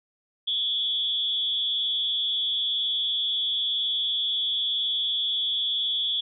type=tone with amplitude modulation; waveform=sine; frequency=3381 Hz; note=G#7; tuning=30 cents sharp; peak=-20 dBFS; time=0.47-6.21 s; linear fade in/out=10 ms; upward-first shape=sine; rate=221 Hz; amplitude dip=75%; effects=none